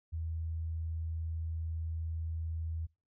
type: tone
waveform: sine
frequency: 81.2 Hz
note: E2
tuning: 26 cents flat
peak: -34 dBFS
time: 0.12-2.87 s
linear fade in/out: 20 ms
effects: noise-tail reverb RT60 0.3 s tail -25 dB re dry